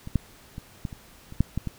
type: clicks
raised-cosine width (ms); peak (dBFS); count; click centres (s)
5; -23 / -9 / -23 / -17 / -26 / -28 / -7 / -14 / -17; 9; 0.074 / 0.157 / 0.581 / 0.852 / 0.928 / 1.324 / 1.406 / 1.576 / 1.673
effects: pink hiss -52 dBFS RMS until 1.78 s